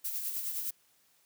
violet noise with tremolo, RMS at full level -34 dBFS, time 0.04-0.71 s, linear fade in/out 10 ms, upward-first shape sine, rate 9.7 Hz, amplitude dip 45%, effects white hiss -68 dBFS RMS until 1.25 s + high-pass 80 Hz 12 dB/octave

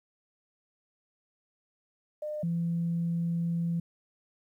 sine tone pair in turn, 604 / 169.03 Hz, D5 / E3, +48 / +44 cents, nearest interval octave + minor seventh, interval 2204 cents, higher first, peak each -32 / -26 dBFS, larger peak second, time 2.22-2.43 / 2.43-3.8 s, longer second, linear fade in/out 5 ms, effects tanh soft clip ceiling -22 dBFS + 11-bit

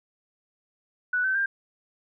sine tone with pitch steps, 1480 / 1535.7 / 1593.6 Hz, F#6 / G6 / G6, 0 / -36 / +28 cents, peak -22 dBFS, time 1.13-1.46 s, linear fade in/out 5 ms, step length 110 ms, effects none

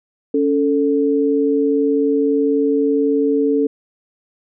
sine tone pair together, 280.3 / 442 Hz, C#4 / A4, +19 / +8 cents, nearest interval minor sixth, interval 789 cents, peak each -16 dBFS, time 0.34-3.67 s, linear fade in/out 5 ms, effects none

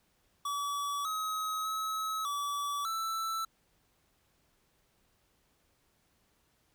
square tone with pitch steps, 1144 / 1273 / 1287 / 1149 / 1325 Hz, D6 / D#6 / E6 / D6 / E6, -46 / +39 / -42 / -38 / +9 cents, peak -33 dBFS, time 0.45-3.45 s, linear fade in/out 5 ms, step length 600 ms, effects pink hiss -72 dBFS RMS until 6.74 s

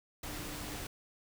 sine tone in noise, 297 Hz, D4, 20 cents sharp, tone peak -49 dBFS, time 0.23-0.87 s, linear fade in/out 5 ms, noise pink, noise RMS -42 dBFS, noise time 0.23-0.87 s, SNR -10 dB, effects none

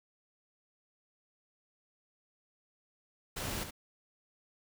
pink noise with echo, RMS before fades -38 dBFS, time 3.36-3.64 s, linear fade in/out 10 ms, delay 69 ms, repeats 1, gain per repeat -7 dB, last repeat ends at 3.709 s, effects none

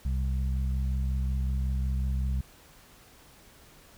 harmonic tone, 65.41 Hz, C2, in tune, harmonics 1 / 2 / 3, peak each -26 / -35 / -40 dBFS, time 0.05-2.41 s, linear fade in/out 5 ms, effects pink hiss -55 dBFS RMS until 3.97 s

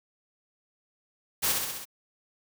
white noise with echo, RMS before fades -26 dBFS, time 1.42-1.53 s, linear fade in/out 20 ms, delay 65 ms, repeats 5, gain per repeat -3 dB, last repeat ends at 1.855 s, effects none

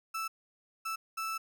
35% pulse tone bursts at uneven times, 1318.5 Hz, E6, in tune, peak -32 dBFS, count 3, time 0.14-0.28 / 0.85-0.96 / 1.17-1.38 s, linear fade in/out 10 ms, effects none

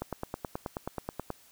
click train, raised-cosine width 1 ms, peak -19 dBFS, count 13, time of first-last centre 0.02-1.303 s, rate 9.35 Hz, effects white hiss -59 dBFS RMS until 1.51 s

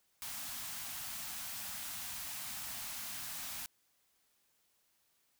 white band-stop noise, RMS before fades -43 dBFS, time 0.22-3.66 s, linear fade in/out 0 ms, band 280 to 640 Hz, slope 48 dB/octave, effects white hiss -75 dBFS RMS until 5.39 s

